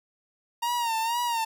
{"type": "tone with vibrato", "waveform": "45% pulse", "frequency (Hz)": 929, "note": "A#5", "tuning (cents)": -6, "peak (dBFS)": -25, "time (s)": [0.62, 1.45], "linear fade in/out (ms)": 10, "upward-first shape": "sine", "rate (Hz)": 2.1, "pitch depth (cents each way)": 74, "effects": []}